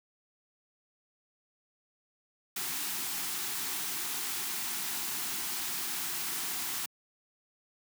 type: band-stop noise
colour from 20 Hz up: white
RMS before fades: -35 dBFS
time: 2.56-6.86 s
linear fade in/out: 5 ms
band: 420 to 690 Hz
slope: 96 dB/octave
effects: high-pass 150 Hz 12 dB/octave